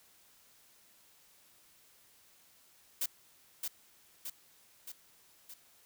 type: noise with echo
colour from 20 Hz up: blue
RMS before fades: -33 dBFS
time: 3.01-3.06 s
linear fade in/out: 5 ms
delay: 620 ms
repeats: 4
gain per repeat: -4 dB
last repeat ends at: 5.54 s
effects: white hiss -64 dBFS RMS until 5.85 s